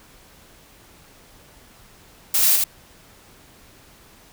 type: noise with echo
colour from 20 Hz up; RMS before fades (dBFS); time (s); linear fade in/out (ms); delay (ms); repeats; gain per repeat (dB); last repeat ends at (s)
blue; -18; 2.34-2.56; 5; 81; 1; -2; 2.641
effects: pink hiss -50 dBFS RMS until 4.32 s